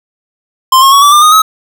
square tone with pitch steps, 1046.5 / 1082.2 / 1119 / 1157.1 / 1196.6 / 1237.3 / 1279.5 Hz, C6 / C#6 / C#6 / D6 / D6 / D#6 / D#6, 0 / -42 / +16 / -26 / +32 / -10 / +48 cents, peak -3 dBFS, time 0.72-1.42 s, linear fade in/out 5 ms, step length 100 ms, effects none

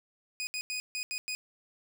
20% pulse tone bursts at uneven times, 2489 Hz, D#7, in tune, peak -28 dBFS, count 6, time 0.4-0.47 / 0.54-0.61 / 0.7-0.8 / 0.95-1.03 / 1.11-1.18 / 1.28-1.35 s, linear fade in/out 0 ms, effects none

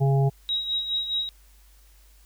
harmonic tone, 137.1 Hz, C#3, 19 cents flat, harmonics 1 / 3 / 5 / 6, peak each -18 / -28 / -32 / -34 dBFS, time 0-0.3 s, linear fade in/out 20 ms
sine tone with tremolo, 3822 Hz, A#7, 43 cents sharp, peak -22 dBFS, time 0.49-1.29 s, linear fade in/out 0 ms, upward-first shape sine, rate 4.8 Hz, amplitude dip 60%
effects added 50 Hz sine -52 dBFS peak until 2.25 s + white hiss -60 dBFS RMS until 2.25 s

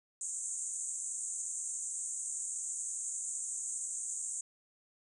white band-pass noise, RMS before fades -39 dBFS, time 0.21-4.41 s, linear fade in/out 2 ms, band 6600 to 8800 Hz, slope 96 dB/octave, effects none

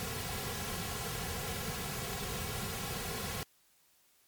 pink noise with comb filter, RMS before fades -38 dBFS, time 0-3.43 s, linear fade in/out 0 ms, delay 3.3 ms, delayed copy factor -0.8, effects white hiss -68 dBFS RMS until 4.27 s + MP3 96 kbps

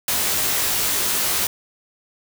white noise with comb filter, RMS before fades -21 dBFS, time 0.08-1.47 s, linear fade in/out 2 ms, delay 18 ms, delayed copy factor -0.85, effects none

